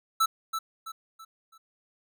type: tone with echo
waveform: square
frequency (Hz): 1318.5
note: E6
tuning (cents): 0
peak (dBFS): -21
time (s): 0.2-0.26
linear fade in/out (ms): 10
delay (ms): 330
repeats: 4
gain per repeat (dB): -8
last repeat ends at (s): 1.58
effects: none